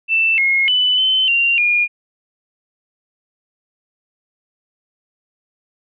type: tone with pitch steps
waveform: sine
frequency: 2662 / 2158 / 2994 / 3060 / 2768 / 2427 Hz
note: E7 / C#7 / F#7 / G7 / F7 / D#7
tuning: +16 / -47 / +20 / -42 / -16 / -44 cents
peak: -12 dBFS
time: 0.08-1.88 s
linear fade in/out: 50 ms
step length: 300 ms
effects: none